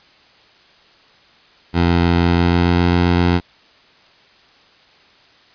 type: tone with pitch glide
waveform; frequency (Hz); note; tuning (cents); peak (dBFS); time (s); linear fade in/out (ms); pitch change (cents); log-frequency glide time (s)
15% pulse; 86.1 to 87.76; F2 to F2; -24 to +9; -6; 1.73-3.41; 50; +33; 2.21-2.9
effects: white hiss -50 dBFS RMS until 5.54 s + resampled to 11025 Hz